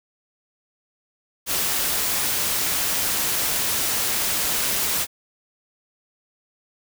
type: noise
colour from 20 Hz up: white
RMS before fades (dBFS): -23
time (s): 1.46-5.07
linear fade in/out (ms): 50
effects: none